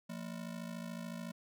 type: ring-modulated tone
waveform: square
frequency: 202.3 Hz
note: G#3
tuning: 45 cents flat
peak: -39 dBFS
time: 0.09-1.32 s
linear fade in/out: 10 ms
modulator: 26.9 Hz
effects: none